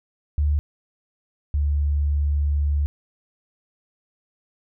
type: tone pair in turn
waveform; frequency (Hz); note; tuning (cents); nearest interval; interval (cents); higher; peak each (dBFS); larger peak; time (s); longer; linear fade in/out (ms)
sine; 73.6 / 72.63; D2 / D2; +4 / -19; unison; 23; first; -17 / -18; first; 0.38-0.59 / 1.54-2.86; second; 0
effects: none

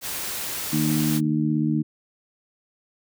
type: noise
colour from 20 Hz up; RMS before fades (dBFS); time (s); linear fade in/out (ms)
white; -30; 0.01-1.21; 50
type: harmonic tone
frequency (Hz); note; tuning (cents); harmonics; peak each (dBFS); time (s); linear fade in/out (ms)
76.6; D#2; -27; 2 / 3 / 4; -24 / -24 / -24; 0.72-1.83; 20
effects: none

